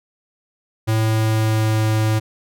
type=tone with pitch glide; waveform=square; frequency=110.5 to 109.17 Hz; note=A2 to A2; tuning=+8 to -13 cents; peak=-16 dBFS; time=0.87-2.2 s; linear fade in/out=20 ms; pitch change=-21 cents; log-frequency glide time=0.99-1.85 s; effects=none